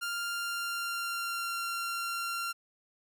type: tone with pitch glide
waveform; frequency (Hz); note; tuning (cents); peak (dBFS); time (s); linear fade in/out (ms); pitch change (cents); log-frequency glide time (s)
sawtooth; 1396.9 to 1377.7; F6 to F6; 0 to -24; -29; 0.01-2.53; 20; -24; 0.26-1.56
effects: none